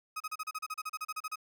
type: tone bursts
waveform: 35% pulse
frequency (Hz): 1262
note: D#6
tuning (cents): +24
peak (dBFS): -33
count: 16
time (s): 0.16-1.358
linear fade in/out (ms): 10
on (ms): 43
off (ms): 34
effects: none